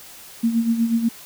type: tone with tremolo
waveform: sine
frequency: 230 Hz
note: A#3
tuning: 23 cents flat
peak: -14 dBFS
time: 0.43-1.09 s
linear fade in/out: 10 ms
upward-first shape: sine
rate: 8.2 Hz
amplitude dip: 65%
effects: white hiss -42 dBFS RMS until 1.25 s